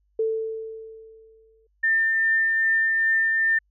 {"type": "tone with exponential decay", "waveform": "sine", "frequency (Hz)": 443.8, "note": "A4", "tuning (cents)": 15, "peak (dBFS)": -19, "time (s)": [0.19, 1.67], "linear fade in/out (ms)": 5, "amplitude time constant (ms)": 320}
{"type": "tone with tremolo", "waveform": "sine", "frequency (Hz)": 1798, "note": "A6", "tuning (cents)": 37, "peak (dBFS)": -17, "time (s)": [1.83, 3.59], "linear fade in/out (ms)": 10, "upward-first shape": "triangle", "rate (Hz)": 2.5, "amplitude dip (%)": 25}
{"effects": ["added 50 Hz sine -64 dBFS peak until 3.7 s"]}